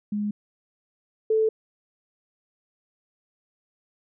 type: tone pair in turn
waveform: sine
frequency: 207.7 / 439.1 Hz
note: G#3 / A4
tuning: 0 / -4 cents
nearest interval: octave + minor second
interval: 1296 cents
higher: second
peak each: -24 / -18 dBFS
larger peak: second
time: 0.12-0.31 / 1.3-1.49 s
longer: neither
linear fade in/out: 5 ms
effects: none